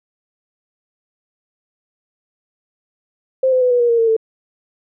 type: tone with pitch steps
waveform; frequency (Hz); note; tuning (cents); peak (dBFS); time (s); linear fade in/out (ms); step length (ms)
sine; 523.3 / 511.3 / 499.7 / 488.3 / 477.1 / 466.2 / 455.6 / 445.2; C5 / C5 / B4 / B4 / A#4 / A#4 / A#4 / A4; 0 / -40 / +20 / -20 / +40 / 0 / -40 / +20; -11; 3.43-4.166; 5; 92
effects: none